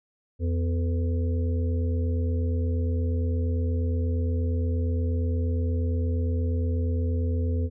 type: harmonic tone with a mistuned harmonic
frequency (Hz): 84.1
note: E2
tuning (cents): +35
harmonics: 1 / 3 / 5 / 6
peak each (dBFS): -23 / -33 / -37 / -39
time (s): 0.39-7.7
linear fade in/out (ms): 50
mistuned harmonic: 5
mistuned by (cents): +63
effects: none